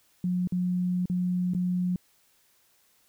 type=tone with dropouts; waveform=sine; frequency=180 Hz; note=F#3; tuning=47 cents flat; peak=-24 dBFS; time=0.24-1.96 s; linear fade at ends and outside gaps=2 ms; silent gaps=0.474-0.522 / 1.057-1.098 / 1.537-1.548 s; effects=white hiss -65 dBFS RMS until 3.08 s